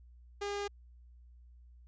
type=tone; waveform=sawtooth; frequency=405.8 Hz; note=G#4; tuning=40 cents flat; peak=-31 dBFS; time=0.41-0.68 s; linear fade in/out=10 ms; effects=added 60 Hz sine -54 dBFS peak until 1.87 s + resampled to 16000 Hz